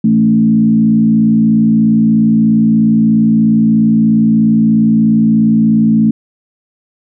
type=tone with frequency modulation; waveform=sine; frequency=220 Hz; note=A3; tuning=in tune; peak=-6 dBFS; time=0.04-6.11 s; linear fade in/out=5 ms; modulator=56.9 Hz; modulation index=0.77; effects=none